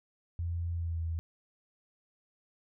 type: tone with pitch glide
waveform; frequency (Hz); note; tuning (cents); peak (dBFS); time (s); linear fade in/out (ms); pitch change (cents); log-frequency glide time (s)
sine; 85.2 to 82.35; F2 to E2; -42 to -1; -31; 0.39-1.19; 0; -59; 0.74-1.01
effects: none